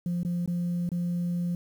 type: tone with dropouts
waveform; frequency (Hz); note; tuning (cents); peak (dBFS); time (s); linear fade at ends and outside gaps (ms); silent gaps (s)
sine; 174.61; F3; 0; -24; 0.06-1.55; 2; 0.232-0.249 / 0.46-0.476 / 0.891-0.917
effects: tanh soft clip ceiling -24 dBFS + 9-bit